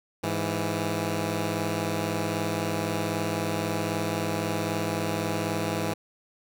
10% pulse tone pair together, 103.83 / 165.1 Hz, G#2 / E3, 0 / +3 cents, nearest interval minor sixth, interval 803 cents, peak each -21 dBFS, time 0.23-5.94 s, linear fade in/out 10 ms, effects none

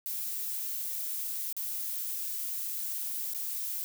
violet noise with dropouts, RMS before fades -35 dBFS, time 0.06-3.84 s, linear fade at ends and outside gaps 0 ms, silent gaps 1.527-1.566 / 3.336-3.346 s, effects none

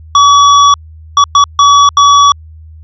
square tone bursts at uneven times, 1138 Hz, C#6, 45 cents sharp, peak -3 dBFS, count 5, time 0.15-0.74 / 1.17-1.24 / 1.35-1.44 / 1.59-1.89 / 1.97-2.32 s, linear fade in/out 2 ms, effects added 79 Hz sine -30 dBFS peak until 2.83 s + resampled to 16000 Hz

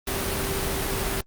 sine tone in noise, 390.2 Hz, G4, 8 cents flat, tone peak -33 dBFS, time 0.07-1.21 s, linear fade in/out 5 ms, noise pink, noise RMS -27 dBFS, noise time 0.07-1.21 s, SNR -9 dB, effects Opus 32 kbps

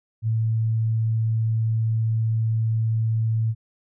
sine tone, 111.9 Hz, A2, 30 cents sharp, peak -19 dBFS, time 0.22-3.55 s, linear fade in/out 50 ms, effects none

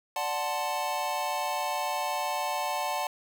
square chord, D dominant seventh, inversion none, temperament equal, 587.3 / 740 / 880 / 1046.5 Hz, D5 / F#5 / A5 / C6, 0 / 0 / 0 / 0 cents, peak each -37 / -34 / -33 / -37 dBFS, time 0.16-3.07 s, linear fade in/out 2 ms, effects none

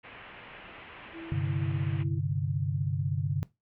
white low-pass noise, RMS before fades -48 dBFS, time 0.03-2.04 s, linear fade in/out 20 ms, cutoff 2900 Hz, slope 48 dB/octave
sine tone with tremolo, 329.6 Hz, E4, in tune, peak -39 dBFS, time 1.13-2.2 s, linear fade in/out 20 ms, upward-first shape triangle, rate 2.4 Hz, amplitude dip 45%
sine chord, G suspended fourth, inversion none, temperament equal, 98 / 130.81 / 146.83 Hz, G2 / C3 / D3, 0 / 0 / 0 cents, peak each -32 / -32 / -30 dBFS, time 1.32-3.43 s, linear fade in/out 0 ms
effects noise-tail reverb RT60 0.2 s tail -18 dB re dry

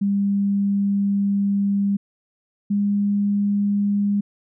sine tone pair in turn, 200 / 202.9 Hz, G3 / G#3, +35 / -40 cents, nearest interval unison, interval 25 cents, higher second, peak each -17 dBFS, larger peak neither, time 0.01-1.97 / 2.7-4.21 s, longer first, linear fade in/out 10 ms, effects none

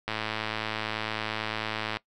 click train, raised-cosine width 0.3 ms, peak -14 dBFS, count 207, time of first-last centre 0.08-1.97 s, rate 109 Hz, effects noise-tail reverb RT60 0.1 s tail -20 dB re dry

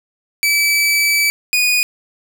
sawtooth tone pair in turn, 2304 / 2470 Hz, D7 / D#7, -34 / -13 cents, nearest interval minor second, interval 121 cents, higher second, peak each -9 dBFS, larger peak neither, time 0.43-1.3 / 1.53-1.83 s, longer first, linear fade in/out 0 ms, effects none

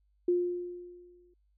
sine tone with exponential decay, 353.8 Hz, F4, 23 cents sharp, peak -22 dBFS, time 0.28-1.34 s, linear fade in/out 5 ms, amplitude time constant 230 ms, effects added 50 Hz sine -67 dBFS peak until 1.57 s

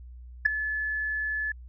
sine tone with ADSR envelope, 1725 Hz, A6, 35 cents flat, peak -12 dBFS, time 0.45-1.52 s, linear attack 11 ms, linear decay 4 ms, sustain -15 dB, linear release 4 ms, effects tanh soft clip ceiling -9 dBFS + added 61 Hz sine -42 dBFS peak until 1.68 s

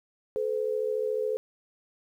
sine tone pair together, 433 / 507 Hz, A4 / B4, -28 / +45 cents, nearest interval minor third, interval 273 cents, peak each -28 / -30 dBFS, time 0.36-1.37 s, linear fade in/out 0 ms, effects 10-bit

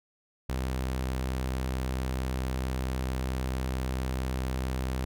sawtooth tone, 64.5 Hz, C2, 24 cents flat, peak -25 dBFS, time 0.49-5.05 s, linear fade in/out 5 ms, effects none

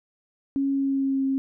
sine tone with pitch glide, 275.1 to 269 Hz, C#4 to C4, -13 to +48 cents, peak -21 dBFS, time 0.56-1.38 s, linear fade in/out 0 ms, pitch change -39 cents, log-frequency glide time 0.71-1.23 s, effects none

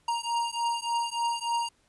square beating tone pair, 935 / 938.4 Hz, A#5 / A#5, +5 / +11 cents, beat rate 3.4 Hz, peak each -31 dBFS, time 0.08-1.69 s, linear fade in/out 5 ms, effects pink hiss -67 dBFS RMS until 1.88 s + resampled to 24000 Hz

